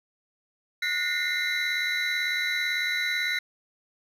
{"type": "tone cluster", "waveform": "triangle", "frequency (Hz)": [1455, 1821, 2030, 2108, 3944], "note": ["F#6", "A#6", "B6", "C7", "B7"], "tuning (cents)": [-29, -41, 47, 12, -3], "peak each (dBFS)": [-31, -31, -33, -27, -30], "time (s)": [0.82, 3.39], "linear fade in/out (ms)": 5, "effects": []}